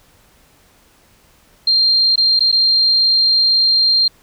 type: tone with dropouts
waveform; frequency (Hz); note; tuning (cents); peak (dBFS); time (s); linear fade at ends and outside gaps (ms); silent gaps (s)
sine; 4186; C8; 0; -10; 1.67-4.08; 5; 2.158-2.177 / 2.394-2.405 / 2.517-2.525
effects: pink hiss -52 dBFS RMS until 4.22 s